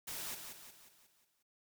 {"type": "noise with echo", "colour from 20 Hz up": "white", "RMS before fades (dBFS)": -43, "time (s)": [0.07, 0.35], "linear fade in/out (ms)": 10, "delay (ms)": 180, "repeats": 6, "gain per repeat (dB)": -6, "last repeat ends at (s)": 1.43, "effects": []}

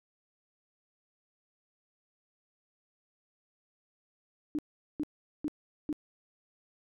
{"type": "tone bursts", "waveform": "sine", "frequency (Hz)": 300, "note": "D4", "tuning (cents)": 37, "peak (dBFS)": -29, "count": 4, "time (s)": [4.55, 5.928], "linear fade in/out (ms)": 0, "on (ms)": 37, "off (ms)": 410, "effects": []}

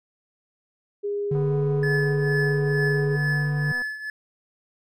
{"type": "tone with pitch glide", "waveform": "sine", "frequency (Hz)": [407.8, 416.4], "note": ["G#4", "G#4"], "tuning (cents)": [-32, 5], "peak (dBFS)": -24, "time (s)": [1.03, 3.17], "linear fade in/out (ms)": 20, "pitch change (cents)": 37, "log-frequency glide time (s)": [1.47, 1.55]}
{"type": "tone", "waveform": "triangle", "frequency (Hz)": 147.1, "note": "D3", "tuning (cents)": 3, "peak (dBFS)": -20, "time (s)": [1.31, 3.72], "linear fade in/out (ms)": 5}
{"type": "click train", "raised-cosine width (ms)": 1, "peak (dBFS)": -29, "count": 611, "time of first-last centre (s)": [1.35, 3.82], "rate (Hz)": 247}
{"type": "tone with tremolo", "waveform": "triangle", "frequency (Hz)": 1723, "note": "A6", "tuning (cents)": -37, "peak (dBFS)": -21, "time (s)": [1.83, 4.1], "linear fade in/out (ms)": 2, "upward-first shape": "triangle", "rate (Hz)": 2.2, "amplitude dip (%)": 80}
{"effects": []}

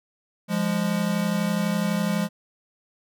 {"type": "tone pair together", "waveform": "square", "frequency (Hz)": [173.9, 205.9], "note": ["F3", "G#3"], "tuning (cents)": [-7, -15], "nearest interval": "minor third", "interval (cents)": 292, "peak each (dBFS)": [-26, -25], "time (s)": [0.48, 2.29], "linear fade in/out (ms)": 50, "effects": []}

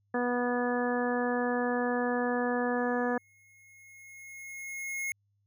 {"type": "harmonic tone", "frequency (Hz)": 244.6, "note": "B3", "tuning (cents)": -16, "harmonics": [1, 2, 3, 4, 5, 6, 7], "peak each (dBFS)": [-31, -31, -35, -39, -40, -45, -36], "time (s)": [0.14, 3.18], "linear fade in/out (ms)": 5}
{"type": "tone with exponential growth", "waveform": "square", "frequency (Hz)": 2161, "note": "C#7", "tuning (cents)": -45, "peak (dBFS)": -31, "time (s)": [2.77, 5.12], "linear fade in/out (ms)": 1, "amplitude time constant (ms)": 510}
{"effects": ["added 101 Hz sine -70 dBFS peak until 5.46 s"]}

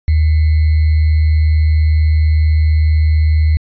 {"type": "tone with sample-and-hold", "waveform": "sine", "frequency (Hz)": 77.8, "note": "D#2", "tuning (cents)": 0, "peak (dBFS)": -8, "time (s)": [0.08, 3.57], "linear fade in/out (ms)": 0, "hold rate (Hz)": 2100, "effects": ["resampled to 11025 Hz"]}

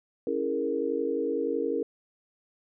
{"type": "chord", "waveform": "sine", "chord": "A# half-diminished seventh", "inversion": "first", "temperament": "equal", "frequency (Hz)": [277.2, 329.6, 415.3, 466.2], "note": ["C#4", "E4", "G#4", "A#4"], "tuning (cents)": [0, 0, 0, 0], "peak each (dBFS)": [-33, -33, -32, -29], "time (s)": [0.27, 1.83], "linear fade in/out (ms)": 2, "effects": []}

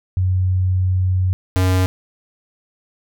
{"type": "tone pair in turn", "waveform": ["sine", "square"], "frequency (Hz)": [92.5, 92.5], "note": ["F#2", "F#2"], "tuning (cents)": [0, 0], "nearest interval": "unison", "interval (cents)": 0, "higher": "neither", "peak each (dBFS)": -14, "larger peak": "neither", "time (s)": [[0.17, 1.33], [1.56, 1.86]], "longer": "first", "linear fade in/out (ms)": 0, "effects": []}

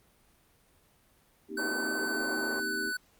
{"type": "chord", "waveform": "sine", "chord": "C minor seventh", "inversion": "third", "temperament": "equal", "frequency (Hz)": [233.1, 261.6, 311.1, 392], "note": ["Bb3", "C4", "Eb4", "G4"], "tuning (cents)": [0, 0, 0, 0], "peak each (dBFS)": [-43, -44, -40, -39], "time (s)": [1.48, 2.93], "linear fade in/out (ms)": 50}
{"type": "tone with pitch glide", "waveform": "square", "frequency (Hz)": [1521, 1493.1], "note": ["F#6", "F#6"], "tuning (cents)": [47, 15], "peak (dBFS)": -32, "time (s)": [1.57, 2.97], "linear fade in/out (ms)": 5, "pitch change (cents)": -32, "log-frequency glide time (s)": [2.02, 2.8]}
{"type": "band-pass noise", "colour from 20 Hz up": "pink", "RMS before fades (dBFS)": -40, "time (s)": [1.58, 2.6], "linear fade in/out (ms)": 2, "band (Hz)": [270, 1300], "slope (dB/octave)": 24}
{"effects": ["pink hiss -65 dBFS RMS until 3.19 s", "Opus 32 kbps"]}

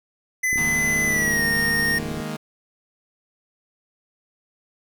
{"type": "tone with pitch glide", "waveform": "square", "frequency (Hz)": [2018, 1850.5], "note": ["B6", "A#6"], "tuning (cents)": [37, -13], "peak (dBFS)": -20, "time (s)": [0.43, 1.99], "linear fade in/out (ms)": 10, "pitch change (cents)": -150, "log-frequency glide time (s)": [1.06, 1.43]}
{"type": "click train", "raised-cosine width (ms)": 3, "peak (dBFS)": -20, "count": 59, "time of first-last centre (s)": [0.53, 2.201], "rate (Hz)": 34.7}
{"type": "chord", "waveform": "sawtooth", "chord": "D# suspended fourth", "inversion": "none", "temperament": "equal", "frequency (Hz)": [155.56, 207.7, 233.1], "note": ["D#3", "G#3", "A#3"], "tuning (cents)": [0, 0, 0], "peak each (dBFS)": [-28, -29, -28], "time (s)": [0.57, 2.37], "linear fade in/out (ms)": 10}
{"effects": []}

